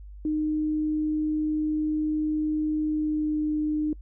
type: tone with pitch glide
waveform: sine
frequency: 306.9 to 304.1 Hz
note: D#4 to D#4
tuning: -24 to -40 cents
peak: -23 dBFS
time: 0.25-3.93 s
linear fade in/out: 2 ms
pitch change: -16 cents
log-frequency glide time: 2.82-3.43 s
effects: noise-tail reverb RT60 0.1 s tail -26 dB re dry + added 50 Hz sine -40 dBFS peak until 4.01 s